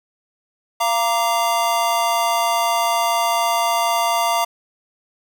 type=chord; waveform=square; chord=Bb major; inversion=second; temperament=equal with one note detuned; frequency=688 / 932.3 / 1174.7 Hz; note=F5 / Bb5 / D6; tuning=-26 / 0 / 0 cents; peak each=-21 / -21 / -24 dBFS; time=0.8-4.45 s; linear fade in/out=10 ms; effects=none